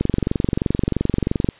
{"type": "click train", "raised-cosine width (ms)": 3, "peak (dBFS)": -5, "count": 35, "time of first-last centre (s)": [0.01, 1.488], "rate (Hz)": 23, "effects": ["white hiss -47 dBFS RMS until 1.59 s", "resampled to 8000 Hz"]}